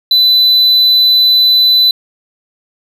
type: tone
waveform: triangle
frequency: 4000 Hz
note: B7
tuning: 21 cents sharp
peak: -4 dBFS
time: 0.11-1.91 s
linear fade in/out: 2 ms
effects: resampled to 32000 Hz